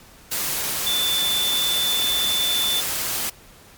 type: tone in noise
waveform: sine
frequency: 3520 Hz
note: A7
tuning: in tune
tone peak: -20 dBFS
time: 0.86-2.81 s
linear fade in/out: 10 ms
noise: white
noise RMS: -25 dBFS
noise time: 0.31-3.3 s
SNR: +2 dB
effects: pink hiss -48 dBFS RMS until 3.77 s + MP3 96 kbps